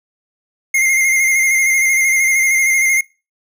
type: tone with vibrato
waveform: square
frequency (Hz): 2119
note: C7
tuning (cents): +21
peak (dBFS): -12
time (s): 0.74-3.01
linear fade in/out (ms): 5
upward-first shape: square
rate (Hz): 13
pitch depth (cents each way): 28
effects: noise-tail reverb RT60 0.3 s tail -23 dB re dry